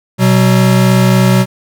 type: tone pair together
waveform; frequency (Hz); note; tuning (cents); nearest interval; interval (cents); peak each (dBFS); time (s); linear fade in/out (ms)
square; 124.7 / 188.41; B2 / F#3; +17 / +32; perfect fifth; 715; -10; 0.18-1.46; 50
effects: none